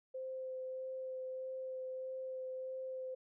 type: tone with vibrato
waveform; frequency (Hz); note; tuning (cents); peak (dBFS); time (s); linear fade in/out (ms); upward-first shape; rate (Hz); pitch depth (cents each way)
sine; 519; C5; -14; -40; 0.14-3.15; 10; sine; 1.6; 9
effects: none